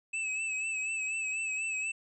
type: tone with vibrato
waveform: square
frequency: 2600 Hz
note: E7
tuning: 24 cents flat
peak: -32 dBFS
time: 0.13-1.92 s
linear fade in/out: 10 ms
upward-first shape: sine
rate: 4.1 Hz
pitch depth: 45 cents each way
effects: resampled to 24000 Hz